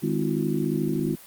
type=harmonic tone with a mistuned harmonic; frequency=51.4 Hz; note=G#1; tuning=17 cents flat; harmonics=3 / 4 / 5 / 6 / 7; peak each=-28 / -28 / -29 / -29 / -30 dBFS; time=0.02-1.16 s; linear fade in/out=20 ms; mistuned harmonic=6; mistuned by=+95 cents; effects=white hiss -47 dBFS RMS until 1.26 s + Opus 32 kbps